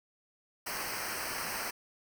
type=noise with comb filter; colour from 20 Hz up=pink; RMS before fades=-37 dBFS; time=0.66-1.71 s; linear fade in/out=10 ms; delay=0.28 ms; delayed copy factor=-0.9; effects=none